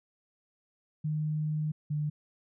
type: tone pair in turn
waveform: sine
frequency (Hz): 153.2 / 149.7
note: D#3 / D3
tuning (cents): -27 / +33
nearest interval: unison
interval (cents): 40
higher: first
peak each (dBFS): -28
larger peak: neither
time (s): 1.04-1.72 / 1.9-2.1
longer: first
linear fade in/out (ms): 10
effects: none